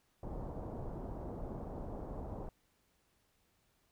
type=low-pass noise; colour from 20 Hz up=pink; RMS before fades=-43 dBFS; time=0.23-2.49 s; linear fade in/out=2 ms; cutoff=850 Hz; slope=24 dB/octave; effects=pink hiss -75 dBFS RMS until 3.91 s